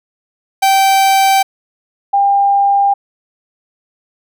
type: tone pair in turn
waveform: 45% pulse / sine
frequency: 777 / 799.3 Hz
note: G5 / G5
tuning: -16 / +33 cents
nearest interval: unison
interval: 49 cents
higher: second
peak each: -8 dBFS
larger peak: neither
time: 0.62-1.43 / 2.13-2.94 s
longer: neither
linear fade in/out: 10 ms
effects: none